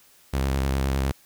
sawtooth tone with vibrato, 67.3 Hz, C2, 49 cents sharp, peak -18 dBFS, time 0.33-1.12 s, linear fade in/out 10 ms, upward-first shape square, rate 9.7 Hz, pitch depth 27 cents each way, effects white hiss -56 dBFS RMS until 1.25 s

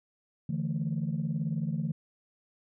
sine chord, D suspended second, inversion none, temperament just, 146.83 / 165.19 / 220.2 Hz, D3 / E3 / A3, 0 / +4 / +2 cents, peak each -32 / -31 / -34 dBFS, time 0.49-1.92 s, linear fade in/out 5 ms, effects tanh soft clip ceiling -22 dBFS

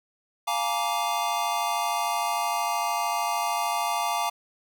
square chord, Bb dominant seventh, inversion second, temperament just, 699.2 / 839.1 / 932.3 / 1165.4 Hz, F5 / Ab5 / Bb5 / D6, +2 / +18 / 0 / -14 cents, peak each -31 dBFS, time 0.47-4.3 s, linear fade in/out 10 ms, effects none

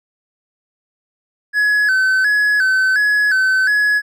triangle tone with vibrato, 1604 Hz, G6, 39 cents sharp, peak -10 dBFS, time 1.53-4.02 s, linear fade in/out 50 ms, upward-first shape square, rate 1.4 Hz, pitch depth 86 cents each way, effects none

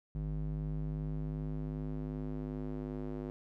square tone with band-pass filter sweep, 51.3 Hz, G#1, 21 cents flat, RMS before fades -38 dBFS, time 0.15-3.3 s, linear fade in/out 0 ms, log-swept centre 130 to 320 Hz, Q 1.5, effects none

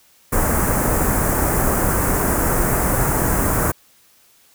pink band-stop noise, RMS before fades -18 dBFS, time 0.32-3.72 s, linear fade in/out 10 ms, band 1700 to 7800 Hz, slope 24 dB/octave, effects white hiss -54 dBFS RMS until 4.54 s

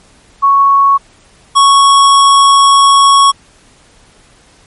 sine / square tone pair in turn, 1108.7 / 1108.7 Hz, C#6 / C#6, 0 / 0 cents, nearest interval unison, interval 0 cents, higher neither, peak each -4 dBFS, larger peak neither, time 0.42-0.98 / 1.55-3.32 s, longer second, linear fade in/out 20 ms, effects pink hiss -45 dBFS RMS until 4.66 s + MP3 48 kbps

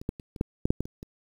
clicks, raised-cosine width 3 ms, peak -27 / -15 / -29 / -28 / -10 / -11 / -8 / -15 / -26 / -27 dBFS, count 10, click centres 0.015 / 0.091 / 0.198 / 0.362 / 0.411 / 0.655 / 0.705 / 0.806 / 0.855 / 1.029 s, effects 8-bit

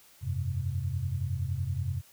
sine chord, F suspended second, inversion none, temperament equal, 87.31 / 98 / 130.81 Hz, F2 / G2 / C3, 0 / 0 / 0 cents, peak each -33 dBFS, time 0.21-2.02 s, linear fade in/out 50 ms, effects white hiss -58 dBFS RMS until 2.12 s

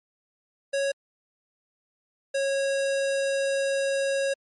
square tone pair in turn, 553 / 548.5 Hz, C#5 / C#5, -4 / -18 cents, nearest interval unison, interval 14 cents, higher first, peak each -24 dBFS, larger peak neither, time 0.73-0.92 / 2.34-4.34 s, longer second, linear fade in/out 10 ms, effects MP3 48 kbps

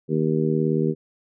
harmonic tone, 78.3 Hz, D#2, 11 cents sharp, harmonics 2 / 3 / 4 / 5 / 6, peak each -23 / -25 / -28 / -24 / -29 dBFS, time 0.08-0.95 s, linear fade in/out 50 ms, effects none

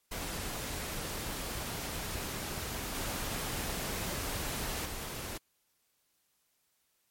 pink noise with level steps, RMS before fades -38 / -36 / -40 dBFS, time 0.11-5.38 s, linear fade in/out 10 ms, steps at 2.94 / 4.85 s, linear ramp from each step 10 ms, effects white hiss -75 dBFS RMS until 7.1 s + MP3 64 kbps

